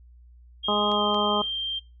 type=tone with pitch glide; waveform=sine; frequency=3235 to 3167 Hz; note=G#7 to G7; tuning=-46 to +17 cents; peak=-26 dBFS; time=0.63-1.8 s; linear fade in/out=20 ms; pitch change=-37 cents; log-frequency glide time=0.95-1.01 s
type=harmonic tone; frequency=207.7 Hz; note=G#3; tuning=in tune; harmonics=1 / 2 / 3 / 4 / 5 / 6; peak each=-29 / -29 / -29 / -29 / -29 / -29 dBFS; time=0.68-1.42 s; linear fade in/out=5 ms
type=clicks; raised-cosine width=0.2 ms; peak=-25 dBFS; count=2; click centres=0.917 / 1.145 s
effects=noise-tail reverb RT60 0.3 s tail -23 dB re dry + added 60 Hz sine -48 dBFS peak until 2 s